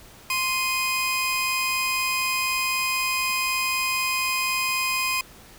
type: tone pair together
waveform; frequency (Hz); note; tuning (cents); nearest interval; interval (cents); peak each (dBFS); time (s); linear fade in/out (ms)
sawtooth; 1046 / 2491; C6 / D#7; -1 / +1; octave + minor third; 1502; -23 / -21; 0.3-5.21; 2
effects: pink hiss -48 dBFS RMS until 5.58 s